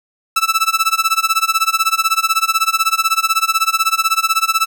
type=tone with tremolo; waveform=sawtooth; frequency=1318.5 Hz; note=E6; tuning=in tune; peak=-6 dBFS; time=0.36-4.66 s; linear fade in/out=5 ms; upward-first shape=sine; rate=16 Hz; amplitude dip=95%; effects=none